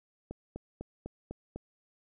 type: click train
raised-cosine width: 2 ms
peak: -26 dBFS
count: 6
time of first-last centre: 0.31-1.56 s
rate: 4 Hz
effects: none